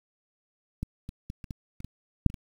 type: clicks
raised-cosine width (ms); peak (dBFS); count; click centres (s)
5; -18 / -25 / -23 / -29 / -23 / -30 / -25 / -6 / -28 / -27; 10; 0.83 / 1.091 / 1.301 / 1.442 / 1.508 / 1.804 / 1.846 / 2.263 / 2.301 / 2.342
effects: 8-bit